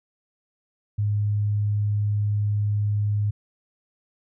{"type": "tone", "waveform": "sine", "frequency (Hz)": 103.83, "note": "G#2", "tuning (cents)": 0, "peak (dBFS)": -20, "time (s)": [0.98, 3.31], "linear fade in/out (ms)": 10, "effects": []}